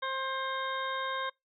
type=harmonic tone; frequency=530 Hz; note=C5; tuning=22 cents sharp; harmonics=1 / 2 / 3 / 4 / 6 / 7; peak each=-39 / -34 / -38 / -44 / -46 / -41 dBFS; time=0.02-1.3 s; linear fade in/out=10 ms; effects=noise-tail reverb RT60 0.2 s tail -26 dB re dry